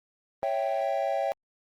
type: chord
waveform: triangle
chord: C# diminished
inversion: none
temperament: equal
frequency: 554.4 / 659.3 / 784 Hz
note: C#5 / E5 / G5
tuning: 0 / 0 / 0 cents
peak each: -28 dBFS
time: 0.43-1.32 s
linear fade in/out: 0 ms
effects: Opus 24 kbps